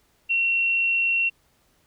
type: tone with frequency modulation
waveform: sine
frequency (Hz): 2728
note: F7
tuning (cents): -41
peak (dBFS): -19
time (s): 0.29-1.3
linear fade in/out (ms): 20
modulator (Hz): 78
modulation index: 0.25
effects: pink hiss -64 dBFS RMS until 1.86 s